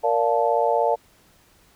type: chord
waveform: sine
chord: Bb major seventh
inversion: none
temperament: just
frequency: 466.2 / 582.7 / 699.2 / 874.1 Hz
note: Bb4 / D5 / F5 / A5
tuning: 0 / -14 / +2 / -12 cents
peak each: -23 dBFS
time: 0.03-0.96 s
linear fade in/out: 20 ms
effects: pink hiss -57 dBFS RMS until 1.75 s